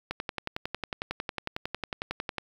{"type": "click train", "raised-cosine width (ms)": 0.3, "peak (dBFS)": -15, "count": 26, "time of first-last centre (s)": [0.11, 2.383], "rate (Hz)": 11, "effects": ["8-bit"]}